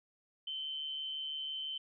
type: tone with amplitude modulation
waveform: sine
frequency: 3074 Hz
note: G7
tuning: 35 cents flat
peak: -35 dBFS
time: 0.47-1.78 s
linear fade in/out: 5 ms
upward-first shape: sine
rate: 146 Hz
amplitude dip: 45%
effects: none